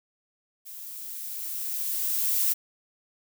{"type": "noise with level ramp", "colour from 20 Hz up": "violet", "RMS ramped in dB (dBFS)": [-42, -23], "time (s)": [0.65, 2.54], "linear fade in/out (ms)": 20, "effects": []}